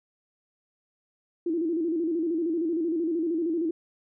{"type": "tone with vibrato", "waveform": "sine", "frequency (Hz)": 330.5, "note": "E4", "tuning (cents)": 5, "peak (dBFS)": -24, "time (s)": [1.46, 3.71], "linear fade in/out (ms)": 5, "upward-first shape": "square", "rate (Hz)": 13, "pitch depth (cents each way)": 78, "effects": []}